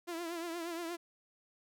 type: tone with vibrato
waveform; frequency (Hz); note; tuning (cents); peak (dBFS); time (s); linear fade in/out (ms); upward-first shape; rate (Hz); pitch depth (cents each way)
sawtooth; 338.3; E4; +45; -34; 0.07-0.97; 20; triangle; 8.5; 80
effects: none